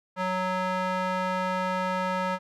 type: tone with band-pass filter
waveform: square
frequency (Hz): 185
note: F#3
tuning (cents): 0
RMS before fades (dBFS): -28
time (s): 0.16-2.39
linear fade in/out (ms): 50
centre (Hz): 1100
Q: 1.2
effects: none